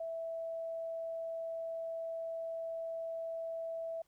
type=tone; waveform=sine; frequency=658 Hz; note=E5; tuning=3 cents flat; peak=-37 dBFS; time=0-4.02 s; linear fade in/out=5 ms; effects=pink hiss -75 dBFS RMS until 4.07 s